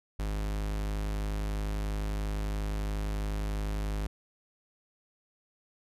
45% pulse tone, 51.5 Hz, G#1, 14 cents flat, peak -30 dBFS, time 0.19-4.07 s, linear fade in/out 5 ms, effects resampled to 32000 Hz

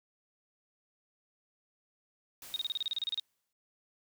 white noise with exponential decay, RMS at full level -47 dBFS, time 2.42-3.53 s, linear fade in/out 2 ms, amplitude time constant 240 ms
sine tone bursts, 3729 Hz, A#7, in tune, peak -30 dBFS, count 13, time 2.54-3.197 s, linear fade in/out 0 ms, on 21 ms, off 32 ms
effects none

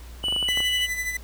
triangle tone with vibrato, 2960 Hz, F#7, in tune, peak -21 dBFS, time 0.23-0.87 s, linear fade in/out 20 ms, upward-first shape triangle, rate 12 Hz, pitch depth 9 cents each way
clicks, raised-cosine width 1 ms, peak -20 dBFS, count 8, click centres 0.24 / 0.284 / 0.325 / 0.363 / 0.427 / 0.488 / 0.574 / 0.604 s
45% pulse tone with tremolo, 1998 Hz, B6, 20 cents sharp, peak -24 dBFS, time 0.48-1.17 s, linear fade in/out 5 ms, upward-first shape sine, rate 12 Hz, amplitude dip 55%
effects added 60 Hz sine -39 dBFS peak until 1.23 s + pink hiss -49 dBFS RMS until 1.23 s

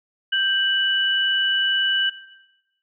sine tone pair together, 1569.5 / 2960 Hz, G6 / F#7, +2 / 0 cents, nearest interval major seventh, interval 1098 cents, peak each -21 / -20 dBFS, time 0.32-2.1 s, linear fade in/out 10 ms, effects noise-tail reverb RT60 1.0 s tail -17 dB re dry

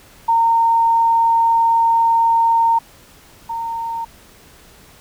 sine tone pair in turn, 918 / 918 Hz, A#5 / A#5, -27 / -27 cents, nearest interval unison, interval 0 cents, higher neither, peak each -11 / -21 dBFS, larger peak first, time 0.28-2.79 / 3.49-4.05 s, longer first, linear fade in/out 10 ms, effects pink hiss -46 dBFS RMS until 5 s

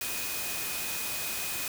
sine tone in noise, 2496 Hz, D#7, 5 cents sharp, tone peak -40 dBFS, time 0.01-1.68 s, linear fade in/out 2 ms, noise white, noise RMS -34 dBFS, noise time 0.01-1.68 s, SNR -9 dB, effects none

